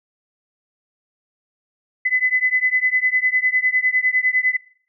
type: beating tone pair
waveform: sine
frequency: 2010 / 2019.9 Hz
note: B6 / B6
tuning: +30 / +38 cents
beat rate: 9.9 Hz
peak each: -19 dBFS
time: 2.05-4.57 s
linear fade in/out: 10 ms
effects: noise-tail reverb RT60 0.5 s tail -19 dB re dry